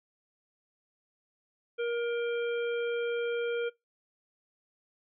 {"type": "harmonic tone with a mistuned harmonic", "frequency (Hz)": 472.2, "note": "A#4", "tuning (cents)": 22, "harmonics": [1, 3, 5, 7], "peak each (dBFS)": [-29, -39, -43, -46], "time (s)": [1.78, 3.7], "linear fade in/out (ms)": 20, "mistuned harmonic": 7, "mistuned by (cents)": -64, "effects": ["noise-tail reverb RT60 0.2 s tail -23 dB re dry"]}